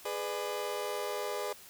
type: chord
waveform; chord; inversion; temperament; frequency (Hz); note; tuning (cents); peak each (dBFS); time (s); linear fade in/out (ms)
30% pulse; G# diminished; none; just; 415.3 / 498.4 / 598; G#4 / B4 / D5; 0 / +16 / +31; -35 / -36 / -36; 0.05-1.53; 5
effects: white hiss -53 dBFS RMS until 1.69 s